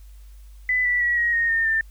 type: tone with pitch steps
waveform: sine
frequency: 2000 / 1963.4 / 1927.4 / 1892.1 / 1857.5 / 1823.4 / 1790.1 Hz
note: B6 / B6 / B6 / A#6 / A#6 / A#6 / A6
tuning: +21 / -11 / -43 / +25 / -7 / -39 / +29 cents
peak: -18 dBFS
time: 0.69-1.81 s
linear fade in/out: 2 ms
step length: 160 ms
effects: added 50 Hz sine -41 dBFS peak until 1.9 s + white hiss -60 dBFS RMS until 1.9 s